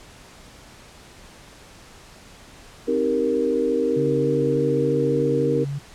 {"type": "chord", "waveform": "sine", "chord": "C minor seventh", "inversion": "none", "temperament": "equal with one note detuned", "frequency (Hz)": [261.6, 312.2, 392, 466.2], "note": ["C4", "Eb4", "G4", "Bb4"], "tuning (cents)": [0, 6, 0, 0], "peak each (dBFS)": [-26, -26, -26, -21], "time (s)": [2.87, 5.65], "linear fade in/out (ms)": 20}
{"type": "tone with vibrato", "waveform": "sine", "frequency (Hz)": 140.9, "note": "C#3", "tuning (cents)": 29, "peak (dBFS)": -25, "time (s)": [3.96, 5.79], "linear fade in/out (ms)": 10, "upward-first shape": "sine", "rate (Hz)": 3.4, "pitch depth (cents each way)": 19}
{"effects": ["pink hiss -46 dBFS RMS until 5.94 s", "low-pass 9000 Hz 12 dB/octave"]}